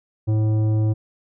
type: tone with tanh clipping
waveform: sine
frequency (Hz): 108.4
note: A2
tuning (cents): -25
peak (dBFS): -18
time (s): 0.27-0.94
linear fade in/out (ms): 20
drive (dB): 11
effects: none